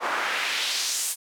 pink noise with band-pass filter sweep, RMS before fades -27 dBFS, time 0-1.16 s, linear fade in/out 50 ms, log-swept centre 960 to 10000 Hz, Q 1.5, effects high-pass 300 Hz 12 dB/octave

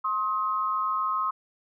sine tone pair together, 1061 / 1268 Hz, C6 / D#6, +24 / +32 cents, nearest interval minor third, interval 308 cents, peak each -27 dBFS, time 0.04-1.31 s, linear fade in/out 10 ms, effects none

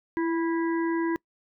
harmonic tone with a mistuned harmonic, 327.8 Hz, E4, 10 cents flat, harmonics 1 / 3 / 5 / 6, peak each -24 / -34 / -38 / -40 dBFS, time 0.17-1.16 s, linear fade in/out 0 ms, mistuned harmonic 1, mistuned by +27 cents, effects noise-tail reverb RT60 0.1 s tail -25 dB re dry

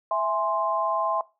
sine chord, E augmented, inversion none, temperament equal, 659.3 / 830.6 / 1046.5 Hz, E5 / G#5 / B#5, 0 / 0 / 0 cents, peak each -26 / -29 / -25 dBFS, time 0.11-1.21 s, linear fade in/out 2 ms, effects noise-tail reverb RT60 0.3 s tail -21 dB re dry

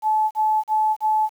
sine tone bursts, 864 Hz, A5, 32 cents flat, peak -16 dBFS, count 4, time 0.02-1.294 s, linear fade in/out 50 ms, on 290 ms, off 38 ms, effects 8-bit

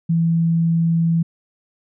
sine tone, 166 Hz, E3, 12 cents sharp, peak -14 dBFS, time 0.09-1.23 s, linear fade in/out 10 ms, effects none

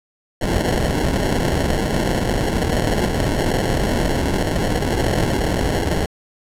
pink noise with sample-and-hold, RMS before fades -19 dBFS, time 0.41-6.06 s, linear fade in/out 5 ms, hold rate 1225 Hz, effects low-pass 12000 Hz 12 dB/octave

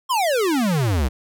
square exponential sweep, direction down, 1100 to 59.9 Hz, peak -18 dBFS, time 0.09-1.09 s, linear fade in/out 20 ms, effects none

